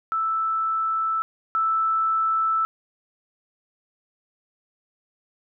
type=tone pair in turn; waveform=sine; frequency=1318.5 / 1318.5 Hz; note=E6 / E6; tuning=0 / 0 cents; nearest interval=unison; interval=0 cents; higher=neither; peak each=-21 / -19 dBFS; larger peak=second; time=0.12-1.22 / 1.55-2.65 s; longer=neither; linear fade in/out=0 ms; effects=none